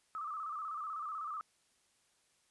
sine tone with vibrato, 1235 Hz, D#6, 13 cents flat, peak -38 dBFS, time 0.15-1.41 s, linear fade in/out 0 ms, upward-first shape square, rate 16 Hz, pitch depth 74 cents each way, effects white hiss -73 dBFS RMS until 2.5 s + resampled to 24000 Hz

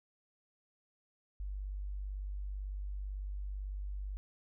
sine tone, 49 Hz, G1, in tune, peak -37 dBFS, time 1.4-4.17 s, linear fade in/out 0 ms, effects none

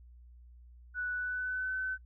sine tone with pitch glide, 1480 to 1519.9 Hz, F#6 to F#6, 0 to +46 cents, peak -32 dBFS, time 0.94-1.98 s, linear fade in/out 50 ms, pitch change +46 cents, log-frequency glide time 1.13-1.74 s, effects noise-tail reverb RT60 0.1 s tail -21 dB re dry + added 60 Hz sine -52 dBFS peak until 2.05 s

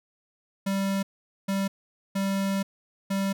square tone bursts at uneven times, 195.5 Hz, G3, 4 cents flat, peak -25 dBFS, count 4, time 0.66-1.03 / 1.48-1.68 / 2.15-2.63 / 3.1-3.33 s, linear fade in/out 10 ms, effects none

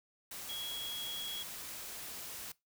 sine tone in noise, 3322 Hz, G#7, in tune, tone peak -39 dBFS, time 0.49-1.43 s, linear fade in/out 5 ms, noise white, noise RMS -45 dBFS, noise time 0.31-2.52 s, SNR +3 dB, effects noise-tail reverb RT60 0.2 s tail -21 dB re dry

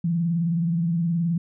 sine tone with vibrato, 168.5 Hz, E3, 38 cents sharp, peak -20 dBFS, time 0.04-1.38 s, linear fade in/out 5 ms, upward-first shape sine, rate 19 Hz, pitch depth 76 cents each way, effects none

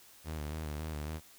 sawtooth tone with vibrato, 76.6 Hz, D#2, 27 cents flat, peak -33 dBFS, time 0.24-1.21 s, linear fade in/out 50 ms, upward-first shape square, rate 3.6 Hz, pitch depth 50 cents each way, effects white hiss -58 dBFS RMS until 1.38 s

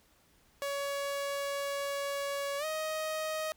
sawtooth tone with pitch glide, 562 to 627.2 Hz, C#5 to D#5, +24 to +14 cents, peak -29 dBFS, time 0.62-3.52 s, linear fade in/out 0 ms, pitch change +190 cents, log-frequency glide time 2.58-2.65 s, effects pink hiss -66 dBFS RMS until 3.56 s

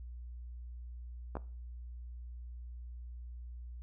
clicks, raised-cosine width 1 ms, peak -25 dBFS, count 2, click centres 1.354 / 1.369 s, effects noise-tail reverb RT60 0.4 s tail -19 dB re dry + added 60 Hz sine -43 dBFS peak until 3.82 s

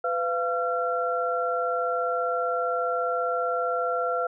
sine tone cluster, 501 / 686 / 1365 Hz, B4 / F5 / F6, +25 / -31 / -40 cents, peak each -28 dBFS, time 0.04-4.27 s, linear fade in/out 5 ms, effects none

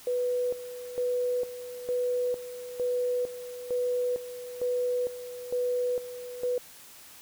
sine tone with tremolo, 493.9 Hz, B4, in tune, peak -25 dBFS, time 0.07-6.58 s, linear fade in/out 2 ms, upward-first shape square, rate 1.1 Hz, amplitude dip 75%, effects white hiss -50 dBFS RMS until 7.21 s

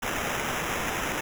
white noise with sample-and-hold, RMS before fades -30 dBFS, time 0.02-1.21 s, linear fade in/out 10 ms, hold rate 4410 Hz, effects none

